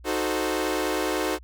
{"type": "chord", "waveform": "sawtooth", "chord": "D# diminished seventh", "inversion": "none", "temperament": "equal", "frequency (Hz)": [311.1, 370, 440, 523.3], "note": ["D#4", "F#4", "A4", "C5"], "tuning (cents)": [0, 0, 0, 0], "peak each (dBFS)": [-25, -25, -27, -27], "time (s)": [0.04, 1.39], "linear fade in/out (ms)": 50, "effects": ["added 60 Hz sine -44 dBFS peak until 1.43 s"]}